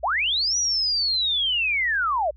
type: linear two-way sweep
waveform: sine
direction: up then down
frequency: 554.4 to 5900 to 554.4 Hz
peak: -20 dBFS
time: 0.03-2.31 s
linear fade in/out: 10 ms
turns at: 0.57 s
effects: added 60 Hz sine -45 dBFS peak until 2.36 s